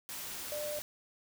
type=tone in noise; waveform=sine; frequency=596 Hz; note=D5; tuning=25 cents sharp; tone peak=-36 dBFS; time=0.52-0.79 s; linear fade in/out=0 ms; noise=white; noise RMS=-42 dBFS; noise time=0.09-0.82 s; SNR=+3 dB; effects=none